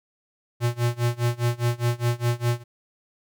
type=tone with tremolo; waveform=square; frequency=119.7 Hz; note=A#2; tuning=46 cents sharp; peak=-19 dBFS; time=0.6-2.64 s; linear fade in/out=50 ms; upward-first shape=sine; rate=4.9 Hz; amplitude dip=95%; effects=none